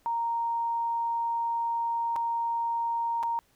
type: tone with dropouts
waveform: sine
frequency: 930 Hz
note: A#5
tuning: 4 cents flat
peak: -26 dBFS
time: 0.06-3.39 s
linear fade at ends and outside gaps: 0 ms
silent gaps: 2.159-2.163 / 3.229-3.234 s
effects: pink hiss -66 dBFS RMS until 3.55 s